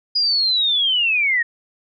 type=linear sweep; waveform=sine; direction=down; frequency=4933 to 1830 Hz; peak=-15 dBFS; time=0.15-1.43 s; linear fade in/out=10 ms; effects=none